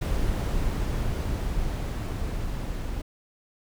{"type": "noise with level ramp", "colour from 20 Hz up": "brown", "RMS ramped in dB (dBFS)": [-25, -31], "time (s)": [0.01, 3.02], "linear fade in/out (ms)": 10, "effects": []}